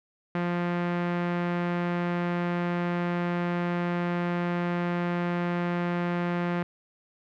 sawtooth tone with low-pass filter, 174.61 Hz, F3, in tune, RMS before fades -28 dBFS, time 0.35-6.63 s, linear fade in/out 2 ms, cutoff 2000 Hz, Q 1.3, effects none

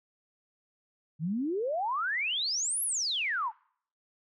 sine exponential two-way sweep, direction up then down, 146.2 to 11490 to 825 Hz, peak -28 dBFS, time 1.19-3.52 s, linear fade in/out 50 ms, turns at 2.83 s, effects noise-tail reverb RT60 0.6 s tail -25 dB re dry

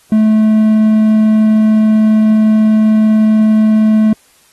triangle tone, 216.7 Hz, A3, 26 cents flat, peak -4 dBFS, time 0.12-4.13 s, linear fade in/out 2 ms, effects white hiss -49 dBFS RMS until 4.52 s + AAC 32 kbps

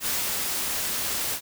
white noise with ADSR envelope, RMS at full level -26 dBFS, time 0-1.41 s, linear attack 66 ms, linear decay 260 ms, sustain -2 dB, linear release 75 ms, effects none

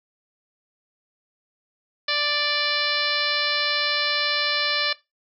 harmonic tone, 587.3 Hz, D5, in tune, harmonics 1 / 2 / 3 / 4 / 5 / 6 / 7 / 8 / 9, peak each -32 / -31 / -28 / -30 / -31 / -29 / -28 / -32 / -32 dBFS, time 2.08-4.93 s, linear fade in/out 5 ms, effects noise-tail reverb RT60 0.2 s tail -18 dB re dry

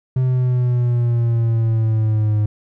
triangle exponential sweep, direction down, 129.3 to 105.2 Hz, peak -12 dBFS, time 0.16-2.46 s, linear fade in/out 5 ms, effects none

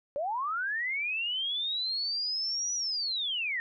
sine linear two-way sweep, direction up then down, 541 to 5920 to 1811 Hz, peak -29 dBFS, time 0.16-3.6 s, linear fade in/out 0 ms, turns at 2.74 s, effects none

